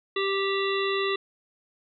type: harmonic tone with a mistuned harmonic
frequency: 392 Hz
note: G4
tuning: in tune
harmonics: 1 / 3 / 5 / 7 / 9 / 10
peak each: -26 / -31 / -33 / -34 / -36 / -36 dBFS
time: 0.16-1.16 s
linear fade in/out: 5 ms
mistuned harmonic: 9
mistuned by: -16 cents
effects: none